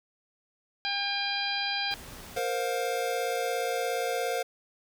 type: harmonic tone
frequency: 803 Hz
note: G5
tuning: 41 cents sharp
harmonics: 1 / 2 / 3 / 4 / 5 / 6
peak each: -35 / -35 / -35 / -35 / -35 / -35 dBFS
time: 0.85-1.94 s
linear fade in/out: 0 ms
type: noise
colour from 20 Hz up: pink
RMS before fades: -45 dBFS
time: 1.91-2.39 s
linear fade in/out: 0 ms
type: chord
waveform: square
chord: Bb suspended second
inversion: none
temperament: equal with one note detuned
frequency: 466.2 / 523.3 / 710.3 Hz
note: Bb4 / C5 / F5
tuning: 0 / 0 / +29 cents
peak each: -33 dBFS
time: 2.36-4.43 s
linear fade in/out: 10 ms
effects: none